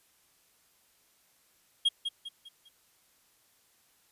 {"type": "tone with echo", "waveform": "triangle", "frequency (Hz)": 3258, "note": "G#7", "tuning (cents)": -34, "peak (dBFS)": -20, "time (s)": [1.85, 1.89], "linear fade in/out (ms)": 10, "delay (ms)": 200, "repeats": 4, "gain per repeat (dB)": -8, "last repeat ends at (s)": 2.69, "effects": ["white hiss -67 dBFS RMS until 4.11 s", "resampled to 32000 Hz"]}